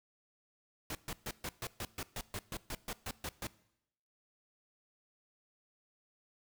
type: noise bursts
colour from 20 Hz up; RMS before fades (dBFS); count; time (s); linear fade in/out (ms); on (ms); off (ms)
pink; -40; 15; 0.9-3.47; 2; 50; 130
effects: noise-tail reverb RT60 0.8 s tail -20 dB re dry